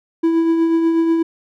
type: tone with tremolo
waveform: triangle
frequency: 329.6 Hz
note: E4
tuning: in tune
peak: -9 dBFS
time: 0.23-1.23 s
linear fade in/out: 10 ms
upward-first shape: triangle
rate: 8.2 Hz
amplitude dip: 40%
effects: none